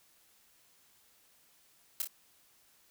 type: noise with echo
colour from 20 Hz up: blue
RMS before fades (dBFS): -32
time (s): 2-2.02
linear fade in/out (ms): 2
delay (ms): 27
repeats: 2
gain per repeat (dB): -5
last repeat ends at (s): 2.074
effects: white hiss -66 dBFS RMS until 2.9 s